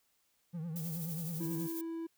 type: tone with vibrato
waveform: triangle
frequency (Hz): 164.6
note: E3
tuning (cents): -2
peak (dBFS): -35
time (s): 0.53-1.68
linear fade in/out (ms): 20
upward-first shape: triangle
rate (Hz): 9.4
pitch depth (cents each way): 130
type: noise with tremolo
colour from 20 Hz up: violet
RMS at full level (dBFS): -43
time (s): 0.76-1.81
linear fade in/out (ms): 0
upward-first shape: sine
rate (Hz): 12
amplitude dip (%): 40
type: tone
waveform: triangle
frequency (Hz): 329.6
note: E4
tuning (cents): 0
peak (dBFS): -35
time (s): 1.4-2.07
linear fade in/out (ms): 10
effects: white hiss -75 dBFS RMS until 2.17 s